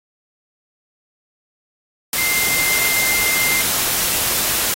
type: tone in noise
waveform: sine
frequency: 2093 Hz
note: C7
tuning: in tune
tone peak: -19 dBFS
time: 2.18-3.61 s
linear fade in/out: 2 ms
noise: white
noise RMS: -19 dBFS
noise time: 2.13-4.74 s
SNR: -3 dB
effects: AAC 48 kbps